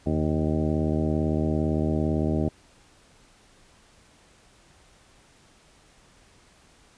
harmonic tone with a mistuned harmonic, 77.78 Hz, D#2, in tune, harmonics 1 / 2 / 3 / 4 / 5 / 6 / 7 / 8 / 10, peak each -28 / -28 / -28 / -29 / -32 / -39 / -38 / -34 / -42 dBFS, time 0.06-2.49 s, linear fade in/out 5 ms, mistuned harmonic 1, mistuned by +100 cents, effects pink hiss -57 dBFS RMS until 6.97 s + resampled to 22050 Hz

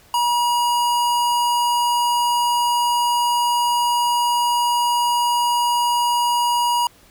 square tone, 960 Hz, B5, 49 cents flat, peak -17 dBFS, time 0.14-6.87 s, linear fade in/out 2 ms, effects pink hiss -51 dBFS RMS until 7.1 s

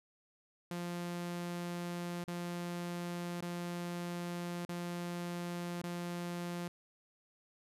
sawtooth tone with dropouts, 174.3 Hz, F3, 3 cents flat, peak -34 dBFS, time 0.71-6.68 s, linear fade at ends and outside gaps 2 ms, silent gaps 2.24-2.279 / 3.409-3.424 / 4.651-4.69 / 5.818-5.837 s, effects resampled to 32000 Hz

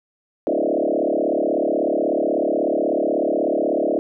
sine tone with frequency modulation, 465.3 Hz, A#4, 3 cents flat, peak -17 dBFS, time 0.47-3.99 s, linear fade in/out 0 ms, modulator 36.3 Hz, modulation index 5.3, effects none

